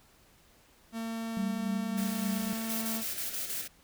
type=tone with pitch glide; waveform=45% pulse; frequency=226.5 to 224.4 Hz; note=A#3 to A3; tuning=-50 to +34 cents; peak=-34 dBFS; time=0.92-3.04 s; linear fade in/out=50 ms; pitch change=-16 cents; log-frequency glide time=2-2.34 s
type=tone with tremolo; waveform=sine; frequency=196 Hz; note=G3; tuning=in tune; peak=-29 dBFS; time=1.37-2.53 s; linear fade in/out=0 ms; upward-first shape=sine; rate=3.5 Hz; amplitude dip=50%
type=band-stop noise; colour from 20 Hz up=white; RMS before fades=-41 dBFS; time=1.97-3.68 s; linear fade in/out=10 ms; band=760 to 1300 Hz; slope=96 dB/octave
type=noise bursts; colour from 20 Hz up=blue; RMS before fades=-36 dBFS; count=6; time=2.69-3.62 s; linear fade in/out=10 ms; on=130 ms; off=30 ms
effects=pink hiss -62 dBFS RMS until 3.83 s